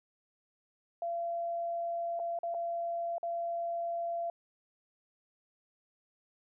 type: tone with dropouts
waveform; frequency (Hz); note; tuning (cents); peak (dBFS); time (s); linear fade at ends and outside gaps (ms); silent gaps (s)
sine; 682; F5; -41; -32; 1.02-4.3; 2; 2.193-2.198 / 2.389-2.432 / 2.542-2.546 / 3.182-3.23
effects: none